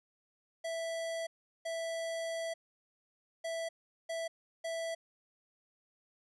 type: tone bursts at uneven times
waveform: square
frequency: 659.3 Hz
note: E5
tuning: in tune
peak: -36 dBFS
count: 5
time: 0.64-1.27 / 1.65-2.54 / 3.44-3.69 / 4.09-4.28 / 4.64-4.95 s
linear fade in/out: 10 ms
effects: resampled to 24000 Hz + 13-bit